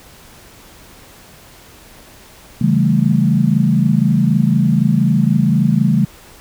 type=chord; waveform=sine; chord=A dominant seventh; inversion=first; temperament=equal; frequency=138.59 / 164.81 / 196 / 220 Hz; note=C#3 / E3 / G3 / A3; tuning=0 / 0 / 0 / 0 cents; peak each=-16 dBFS; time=2.61-6.05 s; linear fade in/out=5 ms; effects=pink hiss -42 dBFS RMS until 6.4 s